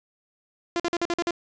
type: tone bursts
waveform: sawtooth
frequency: 344 Hz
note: F4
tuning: 26 cents flat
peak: -19 dBFS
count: 7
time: 0.76-1.308 s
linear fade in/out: 0 ms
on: 38 ms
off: 47 ms
effects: resampled to 16000 Hz + 8-bit